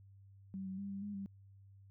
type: tone with pitch steps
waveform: sine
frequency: 192.1 / 189.5 / 199.3 / 196.7 / 205.2 / 196.6 Hz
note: G3 / F#3 / G3 / G3 / G#3 / G3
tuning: -35 / +42 / +29 / +6 / -21 / +5 cents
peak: -40 dBFS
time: 0.54-1.26 s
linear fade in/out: 0 ms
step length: 120 ms
effects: added 98 Hz sine -57 dBFS peak until 1.9 s